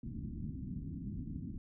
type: low-pass noise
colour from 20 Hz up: white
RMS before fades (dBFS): -42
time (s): 0.03-1.58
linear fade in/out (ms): 2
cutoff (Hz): 270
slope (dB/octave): 48
effects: none